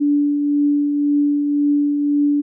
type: tone with tremolo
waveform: sine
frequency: 290 Hz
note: D4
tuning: 22 cents flat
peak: -12 dBFS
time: 0-2.42 s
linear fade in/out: 20 ms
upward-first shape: triangle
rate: 1.9 Hz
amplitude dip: 40%
effects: none